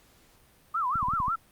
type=tone with vibrato; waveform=sine; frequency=1160 Hz; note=D6; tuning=22 cents flat; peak=-25 dBFS; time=0.74-1.36 s; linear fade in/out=10 ms; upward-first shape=sine; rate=5.5 Hz; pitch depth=290 cents each way
type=clicks; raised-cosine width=5 ms; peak=-24 dBFS; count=6; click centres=0.957 / 1.029 / 1.085 / 1.136 / 1.202 / 1.282 s
effects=pink hiss -60 dBFS RMS until 1.51 s + Opus 48 kbps